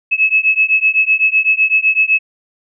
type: beating tone pair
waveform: sine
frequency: 2584 / 2591.9 Hz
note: E7 / E7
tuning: -35 / -30 cents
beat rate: 7.9 Hz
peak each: -13 dBFS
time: 0.11-2.19 s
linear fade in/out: 20 ms
effects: none